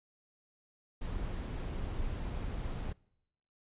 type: noise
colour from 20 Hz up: brown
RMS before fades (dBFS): -37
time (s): 1.01-2.93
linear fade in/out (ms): 10
effects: noise-tail reverb RT60 0.9 s tail -26 dB re dry + resampled to 8000 Hz